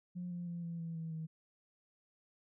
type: tone with pitch steps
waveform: sine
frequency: 177.9 / 174.74 / 171.64 / 168.6 / 165.6 / 162.66 / 159.78 Hz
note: F3 / F3 / F3 / E3 / E3 / E3 / D#3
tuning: +32 / +1 / -30 / +39 / +8 / -23 / +46 cents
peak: -38 dBFS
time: 0.15-1.27 s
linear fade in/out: 20 ms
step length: 160 ms
effects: tanh soft clip ceiling -34 dBFS